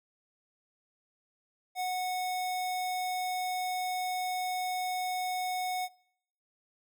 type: tone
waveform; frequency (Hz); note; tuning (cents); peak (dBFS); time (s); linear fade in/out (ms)
square; 735; F#5; -12; -31; 1.75-5.89; 50
effects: noise-tail reverb RT60 0.7 s tail -24 dB re dry